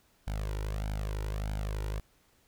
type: tone with flanger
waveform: sawtooth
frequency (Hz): 51.8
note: G#1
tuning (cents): -4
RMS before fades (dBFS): -34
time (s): 0.27-2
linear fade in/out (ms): 5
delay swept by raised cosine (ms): 1.3 to 2.14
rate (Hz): 1.6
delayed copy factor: +0.8
effects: pink hiss -67 dBFS RMS until 2.47 s